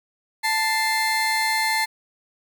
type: tone pair together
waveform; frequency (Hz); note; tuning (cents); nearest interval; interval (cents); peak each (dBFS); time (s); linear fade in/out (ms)
30% pulse; 882 / 2093; A5 / C7; +4 / 0; octave + minor third; 1496; -20; 0.43-1.86; 20
effects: none